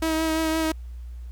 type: tone with vibrato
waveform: sawtooth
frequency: 319.7 Hz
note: D#4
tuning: 47 cents sharp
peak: -18 dBFS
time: 0.02-0.72 s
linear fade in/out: 5 ms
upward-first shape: triangle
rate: 5.8 Hz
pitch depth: 23 cents each way
effects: added 60 Hz sine -34 dBFS peak until 1.31 s + pink hiss -62 dBFS RMS until 1.31 s